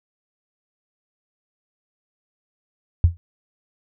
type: tone with exponential decay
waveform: sine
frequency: 85.3 Hz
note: F2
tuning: 40 cents flat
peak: -6 dBFS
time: 3.04-3.17 s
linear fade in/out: 0 ms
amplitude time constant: 27 ms
effects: none